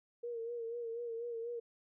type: tone with vibrato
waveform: sine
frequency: 466.7 Hz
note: A#4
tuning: 2 cents sharp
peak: -38 dBFS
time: 0.23-1.6 s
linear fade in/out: 10 ms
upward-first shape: sine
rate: 4.1 Hz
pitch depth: 49 cents each way
effects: none